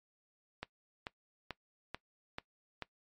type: click train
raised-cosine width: 0.3 ms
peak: -23 dBFS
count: 6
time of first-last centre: 0.63-2.823 s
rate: 2.28 Hz
effects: noise-tail reverb RT60 0.1 s tail -20 dB re dry + MP3 48 kbps